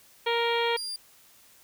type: harmonic tone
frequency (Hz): 467.6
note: A#4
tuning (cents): +5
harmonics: 1 / 2 / 3 / 4 / 5 / 6 / 7 / 8 / 9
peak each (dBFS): -27 / -29 / -37 / -35 / -33 / -39 / -33 / -42 / -42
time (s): 0.26-0.77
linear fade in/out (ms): 10
type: tone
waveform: 35% pulse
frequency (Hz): 4799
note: D8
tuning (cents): +37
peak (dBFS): -31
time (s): 0.77-0.96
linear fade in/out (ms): 2
effects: white hiss -57 dBFS RMS until 1.63 s